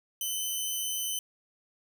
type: tone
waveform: 10% pulse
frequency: 3037 Hz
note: F#7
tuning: 44 cents sharp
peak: -22 dBFS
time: 0.21-1.19 s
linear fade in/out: 2 ms
effects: none